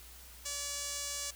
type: tone with band-pass filter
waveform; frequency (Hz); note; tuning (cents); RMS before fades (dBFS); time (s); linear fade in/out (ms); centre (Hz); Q
sawtooth; 573; D5; -43; -39; 0.45-1.31; 10; 6900; 2
effects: added 60 Hz sine -54 dBFS peak until 1.35 s + white hiss -54 dBFS RMS until 1.35 s